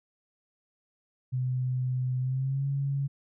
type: tone with pitch glide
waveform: sine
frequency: 127.4 to 138.93 Hz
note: C3 to C#3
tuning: -46 to +4 cents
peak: -26 dBFS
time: 1.32-3.08 s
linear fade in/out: 20 ms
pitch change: +150 cents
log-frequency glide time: 2.2-2.66 s
effects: none